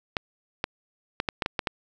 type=clicks; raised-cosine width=0.3 ms; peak=-9 dBFS; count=8; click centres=0.168 / 0.641 / 1.201 / 1.288 / 1.422 / 1.461 / 1.592 / 1.672 s; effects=none

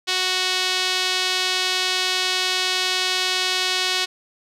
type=tone with band-pass filter; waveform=sawtooth; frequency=369.9 Hz; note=F#4; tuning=in tune; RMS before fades=-22 dBFS; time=0.07-4.06 s; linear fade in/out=20 ms; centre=3900 Hz; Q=1.6; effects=none

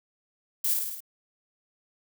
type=noise with echo; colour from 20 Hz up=violet; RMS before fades=-26 dBFS; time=0.64-0.74 s; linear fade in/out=5 ms; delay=53 ms; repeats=5; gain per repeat=-3 dB; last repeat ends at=1.005 s; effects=none

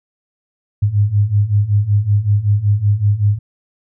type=beating tone pair; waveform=sine; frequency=100 / 105.3 Hz; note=G2 / G#2; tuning=+35 / +24 cents; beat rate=5.3 Hz; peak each=-16 / -13 dBFS; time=0.82-3.39 s; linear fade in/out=10 ms; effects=none

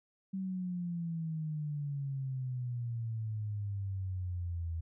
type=exponential sweep; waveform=sine; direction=down; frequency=193.1 to 81.5 Hz; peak=-34 dBFS; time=0.33-4.81 s; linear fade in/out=10 ms; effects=none

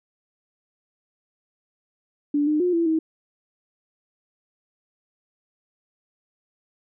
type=tone with pitch steps; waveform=sine; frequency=291.1 / 303.2 / 357.8 / 335.7 / 319.4 Hz; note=D4 / D#4 / F4 / E4 / D#4; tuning=-15 / -45 / +42 / +32 / +45 cents; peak=-18 dBFS; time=2.34-2.99 s; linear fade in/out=5 ms; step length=130 ms; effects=none

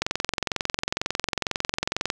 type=click train; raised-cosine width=0.2 ms; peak=-6 dBFS; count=47; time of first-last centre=0.02-2.101 s; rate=22.1 Hz; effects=none

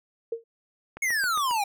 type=tone with exponential decay; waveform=sine; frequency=459.4 Hz; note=A#4; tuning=25 cents flat; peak=-23 dBFS; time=0.32-0.44 s; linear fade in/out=5 ms; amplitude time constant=26 ms
type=click train; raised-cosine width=0.5 ms; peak=-24 dBFS; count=5; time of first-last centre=0.97-1.511 s; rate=7.4 Hz
type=exponential sweep; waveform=square; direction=down; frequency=2217 to 784 Hz; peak=-24 dBFS; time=1.02-1.64 s; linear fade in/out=5 ms
effects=none

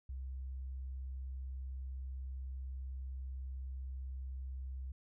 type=tone; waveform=sine; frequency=65.41 Hz; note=C2; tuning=in tune; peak=-40 dBFS; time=0.09-4.92 s; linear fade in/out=5 ms; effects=none

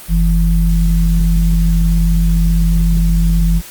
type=tone pair together; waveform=sine; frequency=46.83 / 166.9 Hz; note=F#1 / E3; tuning=+22 / +22 cents; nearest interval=octave + minor seventh; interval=2200 cents; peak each=-10 / -14 dBFS; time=0.08-3.62 s; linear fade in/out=50 ms; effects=white hiss -34 dBFS RMS until 3.7 s + Opus 32 kbps

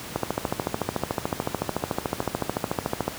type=two click trains; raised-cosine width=1 ms; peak=-22 / -9 dBFS; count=5 / 41; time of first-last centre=0.62-2.226 / 0.16-3.08 s; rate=2.49 / 13.7 Hz; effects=pink hiss -37 dBFS RMS until 3.18 s + high-pass 80 Hz 12 dB/octave

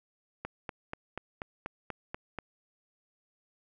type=click train; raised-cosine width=0.5 ms; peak=-21 dBFS; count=9; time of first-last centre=0.45-2.387 s; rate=4.13 Hz; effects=none

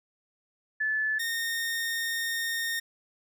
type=tone pair in turn; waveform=sine / sawtooth; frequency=1736 / 1839.2 Hz; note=A6 / A#6; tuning=-24 / -24 cents; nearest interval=minor second; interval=100 cents; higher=second; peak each=-25 dBFS; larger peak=neither; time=0.8-1.19 / 1.19-2.8 s; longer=second; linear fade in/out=10 ms; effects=none

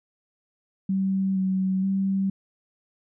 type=tone with pitch steps; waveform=sine; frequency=192.2 / 189 / 193.7 Hz; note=G3 / F#3 / G3; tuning=-34 / +37 / -20 cents; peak=-21 dBFS; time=0.89-2.3 s; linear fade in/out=5 ms; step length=470 ms; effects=none

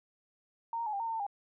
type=tone with pitch steps; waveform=sine; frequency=921 / 930 / 851 / 796 / 916 / 908 / 896 / 808 Hz; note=A#5 / A#5 / G#5 / G5 / A#5 / A#5 / A5 / G#5; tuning=-21 / -4 / +42 / +26 / -31 / -46 / +31 / -48 cents; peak=-32 dBFS; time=0.73-1.266 s; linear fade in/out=2 ms; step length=67 ms; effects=none

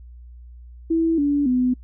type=tone with pitch steps; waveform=sine; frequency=328 / 287.2 / 251.5 Hz; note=E4 / D4 / B3; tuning=-9 / -39 / +32 cents; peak=-16 dBFS; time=0.9-1.74 s; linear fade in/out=10 ms; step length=280 ms; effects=noise-tail reverb RT60 0.1 s tail -24 dB re dry + added 60 Hz sine -39 dBFS peak until 1.83 s

